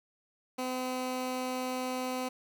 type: tone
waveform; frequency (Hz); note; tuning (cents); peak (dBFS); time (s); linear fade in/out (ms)
15% pulse; 255.1; C4; -44; -26; 0.58-2.29; 10
effects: none